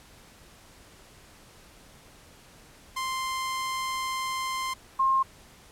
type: tone pair in turn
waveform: sawtooth / sine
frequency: 1046.5 / 1065.4 Hz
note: C6 / C6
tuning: 0 / +31 cents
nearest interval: unison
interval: 31 cents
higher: second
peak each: -25 / -20 dBFS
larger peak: second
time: 2.96-4.74 / 4.99-5.23 s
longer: first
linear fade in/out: 10 ms
effects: pink hiss -53 dBFS RMS until 5.71 s + low-pass 12000 Hz 12 dB/octave